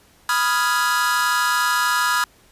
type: chord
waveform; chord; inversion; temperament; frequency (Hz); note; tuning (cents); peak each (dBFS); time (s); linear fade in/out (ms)
45% pulse; F half-diminished seventh; second; equal with one note detuned; 987.8 / 1244.5 / 1396.9 / 1669.9; Cb6 / Eb6 / F6 / Ab6; 0 / 0 / 0 / +9; -23; 0.29-2.24; 2
effects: pink hiss -54 dBFS RMS until 2.51 s + resampled to 32000 Hz